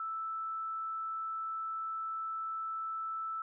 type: tone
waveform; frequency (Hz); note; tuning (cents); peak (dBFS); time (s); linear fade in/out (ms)
sine; 1318.5; E6; 0; -35; 0-3.42; 2
effects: none